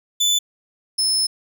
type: tone pair in turn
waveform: 30% pulse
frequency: 3500 / 5232 Hz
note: A7 / E8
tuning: -10 / -14 cents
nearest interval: perfect fifth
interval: 696 cents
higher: second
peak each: -13 dBFS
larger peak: neither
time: 0.2-0.39 / 0.98-1.27 s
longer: second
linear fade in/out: 10 ms
effects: none